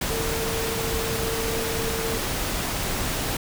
sine tone in noise, 452.1 Hz, A4, 47 cents sharp, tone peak -29 dBFS, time 0.1-2.18 s, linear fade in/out 5 ms, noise pink, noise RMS -27 dBFS, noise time 0.01-3.37 s, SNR -5 dB, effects none

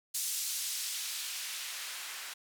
blue noise with band-pass filter sweep, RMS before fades -38 dBFS, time 0.14-2.34 s, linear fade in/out 10 ms, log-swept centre 6400 to 1400 Hz, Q 0.76, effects none

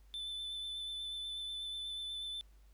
triangle tone with vibrato, 3520 Hz, A7, in tune, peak -38 dBFS, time 0.14-2.41 s, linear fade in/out 0 ms, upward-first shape triangle, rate 8.2 Hz, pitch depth 19 cents each way, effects added 50 Hz sine -58 dBFS peak until 2.73 s + pink hiss -73 dBFS RMS until 2.73 s

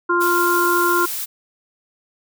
harmonic tone, 349.2 Hz, F4, in tune, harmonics 1 / 3 / 4, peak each -19 / -19 / -19 dBFS, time 0.09-1.06 s, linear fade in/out 10 ms
blue noise, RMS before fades -26 dBFS, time 0.2-1.26 s, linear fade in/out 20 ms
effects none

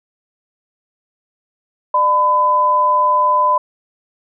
sine tone pair together, 598.8 / 1007 Hz, D5 / B5, +33 / +33 cents, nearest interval major sixth, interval 900 cents, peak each -20 / -11 dBFS, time 1.94-3.58 s, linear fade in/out 5 ms, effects none

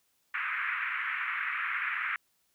white band-pass noise, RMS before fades -33 dBFS, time 0.34-2.16 s, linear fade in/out 2 ms, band 1200 to 2300 Hz, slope 48 dB/octave, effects white hiss -73 dBFS RMS until 2.54 s

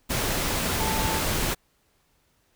sine tone in noise, 883 Hz, A5, 6 cents sharp, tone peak -30 dBFS, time 0.79-1.2 s, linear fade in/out 20 ms, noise pink, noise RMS -26 dBFS, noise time 0.09-1.55 s, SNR -7 dB, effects pink hiss -67 dBFS RMS until 2.55 s

